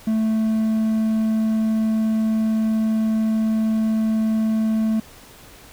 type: tone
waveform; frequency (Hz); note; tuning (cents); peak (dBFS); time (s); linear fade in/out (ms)
triangle; 220; A3; 0; -15; 0.07-5; 5
effects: pink hiss -45 dBFS RMS until 5.72 s